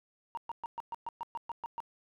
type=tone bursts; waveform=sine; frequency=932.3 Hz; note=A#5; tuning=in tune; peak=-33 dBFS; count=11; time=0.35-1.803 s; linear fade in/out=0 ms; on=23 ms; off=120 ms; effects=tanh soft clip ceiling -32 dBFS